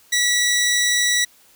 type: tone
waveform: 15% pulse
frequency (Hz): 1944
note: B6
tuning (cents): -28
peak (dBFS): -10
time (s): 0.12-1.25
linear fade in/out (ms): 10
effects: white hiss -53 dBFS RMS until 1.55 s